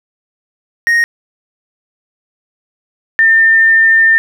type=tone pair in turn; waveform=triangle / sine; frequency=1864.7 / 1803.3 Hz; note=A#6 / A6; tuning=0 / +42 cents; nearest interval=minor second; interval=58 cents; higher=first; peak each=-6 / -5 dBFS; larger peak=second; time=0.87-1.04 / 3.19-4.18 s; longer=second; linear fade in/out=0 ms; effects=none